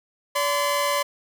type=tone pair together; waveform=sawtooth; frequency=574.5 / 1026 Hz; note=D5 / C6; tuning=-38 / -34 cents; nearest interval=minor seventh; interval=1004 cents; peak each=-20 dBFS; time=0.35-1.03 s; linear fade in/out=10 ms; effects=none